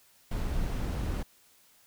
brown noise, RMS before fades -31 dBFS, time 0.31-1.23 s, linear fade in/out 5 ms, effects white hiss -62 dBFS RMS until 1.86 s

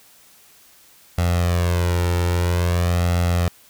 sawtooth tone with flanger, 87.31 Hz, F2, in tune, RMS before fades -19 dBFS, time 1.18-3.48 s, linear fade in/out 0 ms, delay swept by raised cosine 1.5 to 2.21 ms, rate 0.5 Hz, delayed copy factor +0.7, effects white hiss -51 dBFS RMS until 3.69 s

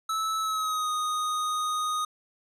square tone with pitch glide, 1305 to 1241.8 Hz, E6 to D#6, -18 to -4 cents, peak -27 dBFS, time 0.09-2.05 s, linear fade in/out 5 ms, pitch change -86 cents, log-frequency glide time 0.39-0.9 s, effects low-pass 12000 Hz 12 dB/octave

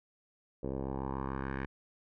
10% pulse tone with low-pass filter sweep, 66.9 Hz, C2, 39 cents sharp, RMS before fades -37 dBFS, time 0.63-1.66 s, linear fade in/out 5 ms, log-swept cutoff 520 to 1900 Hz, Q 2.8, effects none

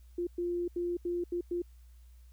sine tone bursts at uneven times, 349.2 Hz, F4, in tune, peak -30 dBFS, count 6, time 0.18-0.27 / 0.38-0.68 / 0.76-0.97 / 1.05-1.24 / 1.32-1.41 / 1.51-1.62 s, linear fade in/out 5 ms, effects added 60 Hz sine -52 dBFS peak until 2.32 s + white hiss -71 dBFS RMS until 2.32 s

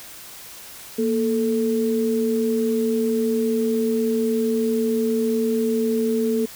sine tone pair together, 233.1 / 440 Hz, A#3 / A4, 0 / 0 cents, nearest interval major seventh, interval 1100 cents, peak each -21 dBFS, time 0.98-6.46 s, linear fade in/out 10 ms, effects white hiss -40 dBFS RMS until 6.55 s

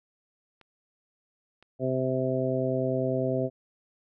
clicks, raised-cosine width 0.3 ms, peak -37 dBFS, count 2, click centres 0.613 / 1.626 s
harmonic tone, 130 Hz, C3, 11 cents flat, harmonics 1 / 2 / 3 / 4 / 5, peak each -31 / -31 / -31 / -31 / -31 dBFS, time 1.79-3.5 s, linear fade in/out 50 ms
effects none

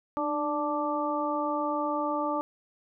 harmonic tone with a mistuned harmonic, 293.4 Hz, D4, 2 cents flat, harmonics 1 / 2 / 3 / 4, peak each -32 / -32 / -32 / -32 dBFS, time 0.17-2.41 s, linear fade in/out 0 ms, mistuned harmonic 1, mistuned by +46 cents, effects none

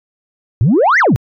sine exponential two-way sweep, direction up then down, 99 to 2157 to 99 Hz, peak -6 dBFS, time 0.61-1.16 s, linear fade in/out 0 ms, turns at 0.99 s, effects tanh soft clip ceiling -5 dBFS

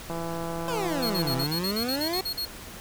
click train, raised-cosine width 1 ms, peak -20 dBFS, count 224, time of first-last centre 0.1-1.435 s, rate 167 Hz
25% pulse exponential two-way sweep, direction down then up, 530 to 125.6 to 384.9 Hz, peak -24 dBFS, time 0.68-2.21 s, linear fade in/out 2 ms, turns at 1.34 s
45% pulse tone bursts, 4305 Hz, C8, 49 cents sharp, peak -27 dBFS, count 12, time 1.02-2.455 s, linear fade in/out 10 ms, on 82 ms, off 41 ms
effects pink hiss -42 dBFS RMS until 2.8 s

